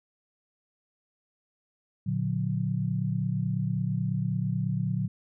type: chord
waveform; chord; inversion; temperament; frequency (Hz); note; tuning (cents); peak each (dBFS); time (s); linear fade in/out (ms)
sine; Bb augmented; none; just; 116.54 / 145.68 / 182.1; Bb2 / D3 / F#3; 0 / -14 / -27; -30; 2.06-5.08; 10
effects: none

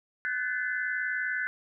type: tone cluster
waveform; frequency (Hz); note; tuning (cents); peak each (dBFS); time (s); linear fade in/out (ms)
sine; 1495 / 1555 / 1736 / 2037; F#6 / G6 / A6 / C7; +17 / -14 / -24 / -47; -31 / -37 / -33 / -38; 0.25-1.47; 0
effects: none

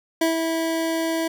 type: tone with ADSR envelope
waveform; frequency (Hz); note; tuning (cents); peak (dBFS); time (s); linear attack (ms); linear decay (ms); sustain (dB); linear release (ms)
25% pulse; 326.8; E4; -15; -13; 0.21-1.28; 6; 130; -5; 7
effects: none

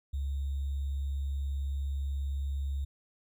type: tone with sample-and-hold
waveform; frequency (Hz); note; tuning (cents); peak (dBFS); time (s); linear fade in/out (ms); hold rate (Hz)
sine; 69.3; C#2; 0; -30; 0.13-2.85; 10; 3675
effects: none

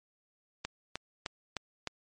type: click train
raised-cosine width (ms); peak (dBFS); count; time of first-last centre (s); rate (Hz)
0.2; -17; 5; 0.65-1.873; 3.27
effects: MP3 48 kbps

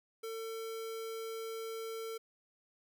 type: tone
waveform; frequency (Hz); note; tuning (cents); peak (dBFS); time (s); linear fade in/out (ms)
square; 450; A4; +39; -40; 0.23-2.18; 10
effects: none

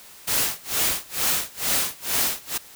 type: noise with tremolo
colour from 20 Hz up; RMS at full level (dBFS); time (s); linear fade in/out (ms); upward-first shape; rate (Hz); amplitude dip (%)
white; -21; 0.27-2.58; 10; sine; 2.2; 100
effects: white hiss -46 dBFS RMS until 2.75 s

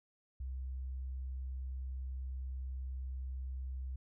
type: tone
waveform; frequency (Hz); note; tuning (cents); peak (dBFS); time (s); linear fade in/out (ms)
sine; 64.9; C2; -13; -38; 0.4-3.96; 5
effects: none

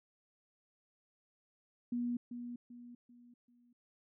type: tone with echo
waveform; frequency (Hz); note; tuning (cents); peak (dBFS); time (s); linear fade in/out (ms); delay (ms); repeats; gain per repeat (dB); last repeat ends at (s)
sine; 241.4; B3; -39; -33; 1.92-2.17; 5; 390; 4; -8; 3.73
effects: none

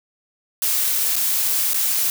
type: noise with dropouts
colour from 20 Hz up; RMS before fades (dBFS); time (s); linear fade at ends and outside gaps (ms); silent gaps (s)
blue; -20; 0.62-2.1; 2; 1.158-1.163 / 1.735-1.742
effects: none

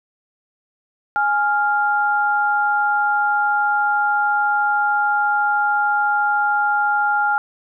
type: tone pair together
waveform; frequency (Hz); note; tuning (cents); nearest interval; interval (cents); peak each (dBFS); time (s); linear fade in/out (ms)
sine; 830.6 / 1396.9; G#5 / F6; 0 / 0; major sixth; 900; -18; 1.16-7.38; 0
effects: none

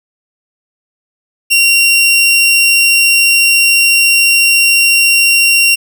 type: tone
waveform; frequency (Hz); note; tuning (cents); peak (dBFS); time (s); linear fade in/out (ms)
sawtooth; 2754; F7; -25; -3; 1.5-5.76; 20
effects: none

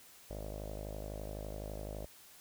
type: tone with low-pass filter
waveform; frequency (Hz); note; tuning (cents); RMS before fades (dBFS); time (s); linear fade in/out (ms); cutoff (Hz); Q
sawtooth; 51.91; G#1; 0; -43; 0.3-2.06; 5; 600; 5.6
effects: white hiss -58 dBFS RMS until 2.4 s

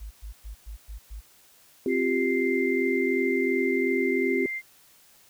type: tone bursts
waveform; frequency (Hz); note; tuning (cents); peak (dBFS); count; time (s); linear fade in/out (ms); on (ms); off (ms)
sine; 52.7; G#1; +26; -35; 6; 0-1.21; 20; 110; 110
type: chord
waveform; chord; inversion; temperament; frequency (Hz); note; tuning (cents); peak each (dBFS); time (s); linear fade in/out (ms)
sine; C suspended fourth; none; equal; 261.6 / 349.2 / 392; C4 / F4 / G4; 0 / 0 / 0; -27 / -28 / -26; 1.86-4.46; 2
type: tone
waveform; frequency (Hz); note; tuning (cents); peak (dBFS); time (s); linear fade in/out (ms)
sine; 2093; C7; 0; -29; 1.88-4.62; 50
effects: white hiss -57 dBFS RMS until 5.29 s

